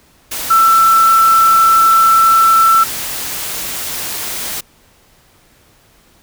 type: tone in noise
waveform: sine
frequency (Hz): 1334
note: E6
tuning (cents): +20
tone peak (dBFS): -6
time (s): 0.5-2.84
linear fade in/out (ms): 10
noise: white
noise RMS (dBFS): -22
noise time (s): 0.31-4.61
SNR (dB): +13
effects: pink hiss -50 dBFS RMS until 6.22 s

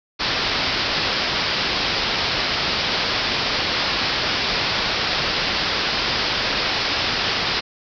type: low-pass noise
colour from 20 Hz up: white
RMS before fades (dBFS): -22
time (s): 0.19-7.61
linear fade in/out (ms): 20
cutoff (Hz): 5300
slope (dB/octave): 96
effects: none

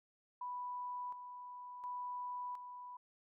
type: tone with tremolo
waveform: sine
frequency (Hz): 987.8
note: B5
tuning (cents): 0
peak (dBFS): -40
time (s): 0.41-2.97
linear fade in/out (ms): 5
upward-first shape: square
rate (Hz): 0.7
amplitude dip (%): 55
effects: none

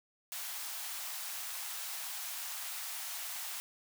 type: high-pass noise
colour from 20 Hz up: white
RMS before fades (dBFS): -41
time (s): 0.32-3.6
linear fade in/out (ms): 0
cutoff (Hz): 660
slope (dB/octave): 48
effects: none

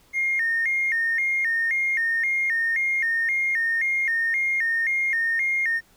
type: tone with vibrato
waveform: triangle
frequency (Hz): 1975.5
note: B6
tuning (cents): 0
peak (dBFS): -17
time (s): 0.13-5.81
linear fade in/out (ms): 50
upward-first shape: square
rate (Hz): 1.9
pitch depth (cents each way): 130
effects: tanh soft clip ceiling -18 dBFS + pink hiss -58 dBFS RMS until 5.96 s

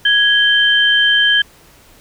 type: tone pair together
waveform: sine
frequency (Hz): 1661.2 / 3121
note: G#6 / G7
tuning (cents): 0 / -8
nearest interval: major seventh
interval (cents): 1092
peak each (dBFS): -12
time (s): 0.05-1.42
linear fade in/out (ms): 5
effects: pink hiss -46 dBFS RMS until 2 s

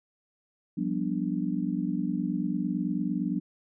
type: chord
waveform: sine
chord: G dominant seventh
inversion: third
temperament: just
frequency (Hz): 176.4 / 196 / 245 / 294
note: F3 / G3 / B3 / D4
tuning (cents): +18 / 0 / -14 / +2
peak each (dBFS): -32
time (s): 0.77-3.4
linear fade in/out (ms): 10
effects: none

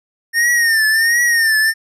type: tone with vibrato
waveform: square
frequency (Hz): 1828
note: A#6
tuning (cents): -34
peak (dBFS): -12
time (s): 0.33-1.74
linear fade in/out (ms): 50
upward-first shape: triangle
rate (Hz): 1.4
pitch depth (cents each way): 100
effects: resampled to 32000 Hz

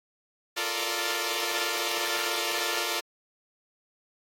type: chord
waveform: 5% pulse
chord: Bb major seventh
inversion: second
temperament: equal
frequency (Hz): 349.2 / 440 / 466.2 / 587.3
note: F4 / A4 / Bb4 / D5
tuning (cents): 0 / 0 / 0 / 0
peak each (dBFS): -22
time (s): 0.56-3.01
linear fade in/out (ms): 20
effects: AAC 48 kbps

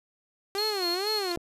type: tone with vibrato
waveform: sawtooth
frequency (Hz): 386.6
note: G4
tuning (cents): -24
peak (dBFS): -25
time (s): 0.55-1.36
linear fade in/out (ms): 0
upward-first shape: sine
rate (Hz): 2.2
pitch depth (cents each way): 200
type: tone with tremolo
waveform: triangle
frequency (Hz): 4283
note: C8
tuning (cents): +40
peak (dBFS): -26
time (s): 0.58-1.32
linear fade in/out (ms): 2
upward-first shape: square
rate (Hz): 4.1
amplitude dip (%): 55
type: click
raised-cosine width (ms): 2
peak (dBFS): -26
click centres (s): 1.374
effects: resampled to 32000 Hz

